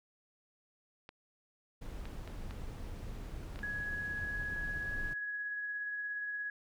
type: clicks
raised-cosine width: 0.3 ms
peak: -32 dBFS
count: 6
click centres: 1.091 / 2.055 / 2.276 / 2.509 / 3.559 / 3.591 s
type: noise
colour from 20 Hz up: brown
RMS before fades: -43 dBFS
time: 1.81-5.14 s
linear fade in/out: 10 ms
type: tone with tremolo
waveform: sine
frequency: 1673 Hz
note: G#6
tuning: 12 cents sharp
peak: -35 dBFS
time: 3.63-6.5 s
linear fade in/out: 2 ms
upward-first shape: sine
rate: 17 Hz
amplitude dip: 25%
effects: none